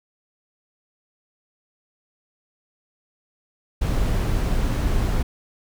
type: noise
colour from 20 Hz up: brown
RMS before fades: -21 dBFS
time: 3.81-5.23 s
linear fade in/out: 10 ms
effects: none